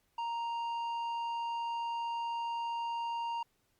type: tone with tanh clipping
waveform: sine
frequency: 932.3 Hz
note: A#5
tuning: in tune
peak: -35 dBFS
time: 0.18-3.43 s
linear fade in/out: 5 ms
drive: 8 dB
effects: pink hiss -75 dBFS RMS until 3.79 s + Opus 48 kbps